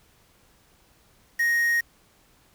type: tone with quantisation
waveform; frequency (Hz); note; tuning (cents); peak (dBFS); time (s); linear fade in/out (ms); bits
triangle; 1870; A#6; +5; -18; 1.39-1.81; 10; 6
effects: pink hiss -60 dBFS RMS until 2.54 s